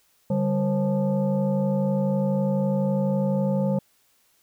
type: tone with frequency modulation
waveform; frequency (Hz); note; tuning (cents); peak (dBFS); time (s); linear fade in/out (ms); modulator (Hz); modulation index
sine; 196; G3; 0; -20; 0.3-3.79; 5; 340; 1.1
effects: white hiss -64 dBFS RMS until 4.42 s